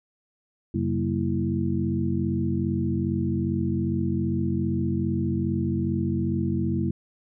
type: tone cluster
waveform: sine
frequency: 91 / 135.6 / 190.6 / 233.1 / 330.5 Hz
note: F#2 / C#3 / G3 / A#3 / E4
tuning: -28 / -38 / -48 / 0 / +5 cents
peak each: -29 dBFS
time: 0.74-6.91 s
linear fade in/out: 5 ms
effects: none